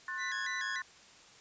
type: chord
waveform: sine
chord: F# diminished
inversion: second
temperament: just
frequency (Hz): 1065.6 / 1480 / 1776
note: C6 / F#6 / A6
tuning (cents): +31 / 0 / +16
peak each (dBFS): -42 / -42 / -38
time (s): 0.08-0.82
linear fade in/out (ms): 2
type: tone with vibrato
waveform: sawtooth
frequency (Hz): 1819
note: A#6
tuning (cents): -43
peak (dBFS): -34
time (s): 0.17-0.82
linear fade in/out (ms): 50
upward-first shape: square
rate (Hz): 3.4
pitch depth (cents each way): 150
effects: white hiss -57 dBFS RMS until 1.4 s + resampled to 16000 Hz